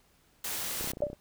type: noise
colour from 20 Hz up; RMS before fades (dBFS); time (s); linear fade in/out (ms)
white; -35; 0.44-0.92; 5
type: clicks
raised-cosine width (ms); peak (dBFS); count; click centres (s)
2; -27; 11; 0.81 / 0.843 / 0.874 / 0.904 / 0.935 / 0.971 / 1.005 / 1.037 / 1.068 / 1.101 / 1.131
type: tone with exponential decay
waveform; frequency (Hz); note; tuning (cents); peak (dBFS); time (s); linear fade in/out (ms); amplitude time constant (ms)
sine; 587.3; D5; 0; -21; 1.02-1.15; 2; 28
effects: pink hiss -66 dBFS RMS until 1.2 s